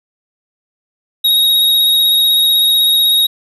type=tone with vibrato; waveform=square; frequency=3774 Hz; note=A#7; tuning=21 cents sharp; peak=-9 dBFS; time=1.24-3.27 s; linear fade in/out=10 ms; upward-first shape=triangle; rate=16 Hz; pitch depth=19 cents each way; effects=none